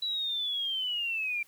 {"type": "linear sweep", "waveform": "sine", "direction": "down", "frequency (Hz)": [3951, 2349], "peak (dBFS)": -29, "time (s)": [0.02, 1.43], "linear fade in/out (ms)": 5, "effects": ["white hiss -61 dBFS RMS until 1.47 s"]}